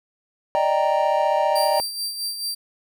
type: chord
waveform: triangle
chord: Eb major seventh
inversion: third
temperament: equal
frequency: 587.3 / 622.3 / 784 / 932.3 Hz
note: D5 / Eb5 / G5 / Bb5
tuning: 0 / 0 / 0 / 0 cents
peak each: -21 dBFS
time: 0.55-1.8 s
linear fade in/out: 0 ms
type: tone with tremolo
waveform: sawtooth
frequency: 4699 Hz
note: D8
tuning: in tune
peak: -21 dBFS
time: 1.55-2.55 s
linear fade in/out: 10 ms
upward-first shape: sine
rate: 4.6 Hz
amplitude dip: 55%
effects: none